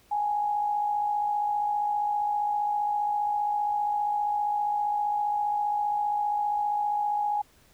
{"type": "tone with amplitude modulation", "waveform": "sine", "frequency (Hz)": 830.6, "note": "G#5", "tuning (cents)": 0, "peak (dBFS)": -22, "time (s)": [0.11, 7.42], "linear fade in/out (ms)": 10, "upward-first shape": "sine", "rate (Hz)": 55.1, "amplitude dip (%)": 45, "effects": ["pink hiss -60 dBFS RMS until 7.73 s"]}